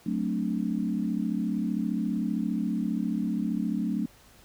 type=chord; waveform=sine; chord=D dominant seventh; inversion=first; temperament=equal with one note detuned; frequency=185 / 220 / 260.4 / 293.7 Hz; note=F#3 / A3 / C4 / D4; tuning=0 / 0 / -8 / 0 cents; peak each=-31 / -29 / -34 / -33 dBFS; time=0.06-4.06 s; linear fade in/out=5 ms; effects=pink hiss -56 dBFS RMS until 4.44 s